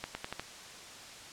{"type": "accelerating click train", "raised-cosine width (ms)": 0.3, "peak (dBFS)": -20, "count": 5, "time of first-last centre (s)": [0.04, 0.396], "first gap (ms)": 110, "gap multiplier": 0.86, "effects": ["white hiss -48 dBFS RMS until 1.32 s", "low-pass 7000 Hz 12 dB/octave"]}